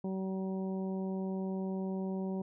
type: harmonic tone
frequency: 190 Hz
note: F#3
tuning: 46 cents sharp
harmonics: 1 / 2 / 3 / 4 / 5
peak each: -34 / -40 / -46 / -50 / -52 dBFS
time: 0.04-2.42 s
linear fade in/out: 5 ms
effects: none